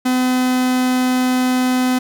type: tone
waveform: 45% pulse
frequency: 253.7 Hz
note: B3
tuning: 47 cents sharp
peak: -14 dBFS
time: 0.05-1.99 s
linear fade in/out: 10 ms
effects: none